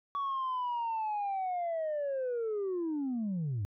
sine linear sweep, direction down, 1133 to 93.2 Hz, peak -29 dBFS, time 0.15-3.65 s, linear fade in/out 0 ms, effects tanh soft clip ceiling -29 dBFS

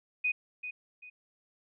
sine tone with echo, 2489 Hz, D#7, in tune, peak -26 dBFS, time 0.24-0.32 s, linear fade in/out 10 ms, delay 390 ms, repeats 2, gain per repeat -10 dB, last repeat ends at 1.1 s, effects none

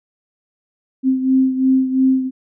sine beating tone pair, 261.6 / 264.5 Hz, C4 / C4, 0 / +19 cents, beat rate 2.9 Hz, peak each -13 / -19 dBFS, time 1.03-2.31 s, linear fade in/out 50 ms, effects none

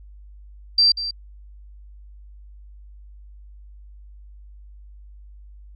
sine tone with echo, 4699 Hz, D8, in tune, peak -12 dBFS, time 0.78-0.92 s, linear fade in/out 5 ms, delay 190 ms, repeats 1, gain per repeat -12 dB, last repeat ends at 1.11 s, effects added 50 Hz sine -41 dBFS peak until 5.75 s

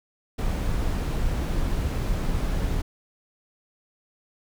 brown noise, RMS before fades -25 dBFS, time 0.38-2.82 s, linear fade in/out 10 ms, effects none

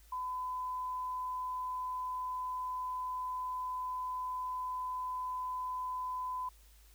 sine tone, 1009 Hz, B5, 37 cents sharp, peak -35 dBFS, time 0.12-6.49 s, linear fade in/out 5 ms, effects added 52 Hz sine -58 dBFS peak until 6.94 s + white hiss -65 dBFS RMS until 6.94 s

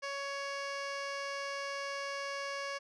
15% pulse tone with low-pass filter, 558 Hz, C#5, 11 cents sharp, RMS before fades -39 dBFS, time 0.02-2.79 s, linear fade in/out 20 ms, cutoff 4900 Hz, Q 1.7, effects none

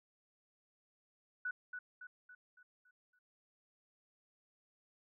sine tone with echo, 1480 Hz, F#6, in tune, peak -36 dBFS, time 1.45-1.51 s, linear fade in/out 5 ms, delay 280 ms, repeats 6, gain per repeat -6 dB, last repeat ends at 3.19 s, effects none

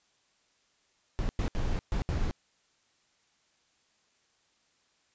brown noise bursts at uneven times, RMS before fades -29 dBFS, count 5, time 1.19-1.29 / 1.39-1.48 / 1.55-1.79 / 1.92-2.02 / 2.09-2.31 s, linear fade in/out 0 ms, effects white hiss -70 dBFS RMS until 5.14 s + resampled to 16000 Hz

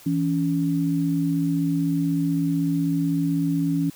sine tone pair together, 164.81 / 280.8 Hz, E3 / C#4, 0 / +22 cents, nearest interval major sixth, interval 922 cents, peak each -23 / -22 dBFS, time 0.06-3.9 s, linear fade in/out 5 ms, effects white hiss -48 dBFS RMS until 3.95 s

